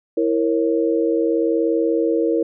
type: chord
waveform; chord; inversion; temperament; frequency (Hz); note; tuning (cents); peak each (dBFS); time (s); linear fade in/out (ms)
sine; A# diminished; second; equal with one note detuned; 329.6 / 466.2 / 547; E4 / A#4 / C#5; 0 / 0 / -23; -19 / -19 / -24; 0.17-2.43; 5
effects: none